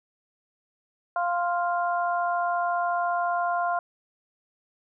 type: harmonic tone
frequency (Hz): 349.2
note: F4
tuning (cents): 0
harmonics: 2 / 3 / 4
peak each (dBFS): -25 / -29 / -31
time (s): 1.16-3.79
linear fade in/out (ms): 2
effects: none